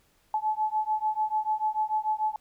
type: beating tone pair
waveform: sine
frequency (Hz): 858 / 864.8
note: A5 / A5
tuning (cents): -44 / -30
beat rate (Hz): 6.8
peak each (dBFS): -28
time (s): 0.34-2.36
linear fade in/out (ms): 2
effects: pink hiss -66 dBFS RMS until 2.4 s